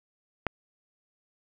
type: click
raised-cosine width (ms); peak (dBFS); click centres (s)
0.5; -11; 0.467
effects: none